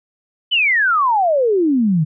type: exponential sweep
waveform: sine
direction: down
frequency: 3081 to 146.83 Hz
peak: -12 dBFS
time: 0.51-2.05 s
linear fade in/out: 20 ms
effects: none